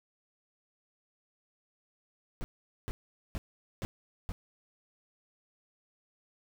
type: noise bursts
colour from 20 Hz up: brown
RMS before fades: -35 dBFS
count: 5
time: 2.41-4.32 s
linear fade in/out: 0 ms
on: 30 ms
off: 440 ms
effects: none